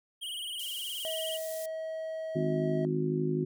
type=tone with vibrato; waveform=square; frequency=3047 Hz; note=G7; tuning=50 cents flat; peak=-36 dBFS; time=0.21-1.38 s; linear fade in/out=20 ms; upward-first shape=sine; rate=19 Hz; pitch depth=110 cents each way
type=high-pass noise; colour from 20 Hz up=pink; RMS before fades=-44 dBFS; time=0.59-1.66 s; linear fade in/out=5 ms; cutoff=7500 Hz; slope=12 dB/octave
type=tone; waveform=triangle; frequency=640 Hz; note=D#5; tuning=49 cents sharp; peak=-32 dBFS; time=1.05-2.85 s; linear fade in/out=0 ms
type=harmonic tone; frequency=51.91 Hz; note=G#1; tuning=in tune; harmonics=3 / 4 / 5 / 6 / 7; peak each=-31 / -41 / -34 / -41 / -31 dBFS; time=2.35-3.45 s; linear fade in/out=10 ms
effects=none